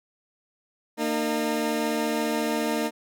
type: tone pair together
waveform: 20% pulse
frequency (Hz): 229.9 / 304.6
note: A#3 / D#4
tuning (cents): -24 / -37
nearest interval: perfect fourth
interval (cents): 487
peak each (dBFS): -22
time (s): 0.97-2.91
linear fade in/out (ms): 50
effects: none